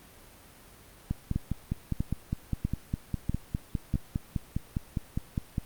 two click trains, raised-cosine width 5 ms, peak -15 / -16 dBFS, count 5 / 23, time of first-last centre 1.36-3.941 / 1.11-5.582 s, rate 1.55 / 4.92 Hz, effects pink hiss -53 dBFS RMS until 5.65 s + Opus 32 kbps

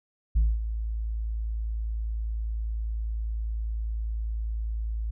sine tone with ADSR envelope, 55 Hz, A1, in tune, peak -15 dBFS, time 0.35-5.11 s, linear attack 16 ms, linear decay 220 ms, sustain -12 dB, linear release 9 ms, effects tanh soft clip ceiling -17 dBFS

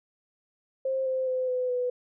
sine tone with pitch steps, 529 / 520.5 / 512.2 / 503.9 / 495.9 Hz, C5 / C5 / C5 / B4 / B4, +19 / -9 / -37 / +35 / +7 cents, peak -25 dBFS, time 0.85-1.9 s, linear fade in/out 5 ms, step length 210 ms, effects none

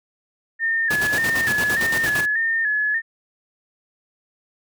sine tone with vibrato, 1760 Hz, A6, in tune, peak -18 dBFS, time 0.59-3.02 s, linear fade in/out 50 ms, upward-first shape square, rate 1.7 Hz, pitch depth 56 cents each way
pink noise with tremolo, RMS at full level -25 dBFS, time 0.9-2.26 s, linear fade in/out 10 ms, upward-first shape square, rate 8.8 Hz, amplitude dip 60%
effects high-pass 100 Hz 12 dB/octave

